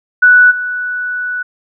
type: tone with level steps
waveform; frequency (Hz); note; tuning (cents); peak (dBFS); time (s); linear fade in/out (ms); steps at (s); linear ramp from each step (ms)
sine; 1480; F#6; 0; -3 / -16; 0.22-1.43; 10; 0.5; 20
effects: none